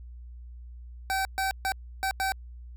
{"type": "tone bursts at uneven times", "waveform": "25% pulse", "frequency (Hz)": 770, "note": "G5", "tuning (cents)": -31, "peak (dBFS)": -22, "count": 5, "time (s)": [[1.1, 1.25], [1.38, 1.51], [1.65, 1.72], [2.03, 2.11], [2.2, 2.32]], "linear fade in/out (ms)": 0, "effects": ["added 60 Hz sine -41 dBFS peak until 2.76 s"]}